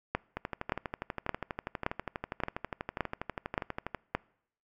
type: two click trains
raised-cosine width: 0.5 ms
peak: -13 / -19 dBFS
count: 8 / 45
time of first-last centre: 0.15-4.15 / 0.37-3.947 s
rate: 1.75 / 12.3 Hz
effects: noise-tail reverb RT60 0.7 s tail -25 dB re dry